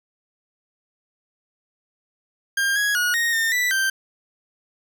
40% pulse tone with pitch steps, 1603 / 1663 / 1451 / 1863 / 1818 / 1973 / 1566 Hz, G6 / G#6 / F#6 / A#6 / A#6 / B6 / G6, +38 / +2 / -34 / -2 / -44 / -2 / -2 cents, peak -18 dBFS, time 2.57-3.9 s, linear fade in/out 5 ms, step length 190 ms, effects none

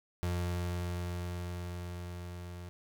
35% pulse tone with level ramp, 88.1 Hz, F2, 16 cents sharp, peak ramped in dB -29 to -41 dBFS, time 0.23-2.69 s, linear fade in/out 0 ms, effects none

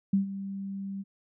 sine tone with ADSR envelope, 196 Hz, G3, in tune, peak -19 dBFS, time 0.13-1.04 s, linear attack 6 ms, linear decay 120 ms, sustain -14 dB, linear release 32 ms, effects none

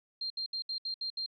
sine tone bursts, 4186 Hz, C8, in tune, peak -33 dBFS, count 7, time 0.21-1.262 s, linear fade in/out 5 ms, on 92 ms, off 68 ms, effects none

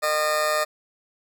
20% pulse tone with amplitude modulation, 610 Hz, D#5, 34 cents flat, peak -13 dBFS, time 0.02-0.65 s, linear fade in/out 20 ms, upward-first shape sine, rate 153 Hz, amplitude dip 60%, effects none

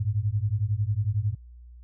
sine beating tone pair, 99.2 / 110.2 Hz, G2 / A2, +21 / +3 cents, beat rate 11 Hz, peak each -26 dBFS, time 0-1.35 s, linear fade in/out 10 ms, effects added 60 Hz sine -44 dBFS peak until 1.83 s

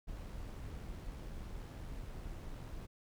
brown noise with amplitude modulation, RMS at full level -44 dBFS, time 0.07-2.87 s, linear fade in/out 20 ms, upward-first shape sine, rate 81 Hz, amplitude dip 25%, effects none

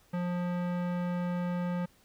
square tone with low-pass filter, 176.9 Hz, F3, 23 cents sharp, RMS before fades -32 dBFS, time 0.13-1.86 s, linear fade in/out 10 ms, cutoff 1800 Hz, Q 0.77, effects pink hiss -64 dBFS RMS until 2.04 s

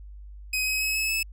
sawtooth tone with pitch steps, 2524 / 2544 / 2565 / 2586 / 2607 Hz, D#7 / D#7 / E7 / E7 / E7, +24 / +38 / -48 / -34 / -20 cents, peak -21 dBFS, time 0.53-1.23 s, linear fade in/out 5 ms, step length 140 ms, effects added 50 Hz sine -40 dBFS peak until 1.32 s

